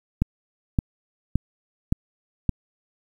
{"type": "click train", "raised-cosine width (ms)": 5, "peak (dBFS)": -7, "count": 5, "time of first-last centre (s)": [0.22, 2.493], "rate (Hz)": 1.76, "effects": ["8-bit"]}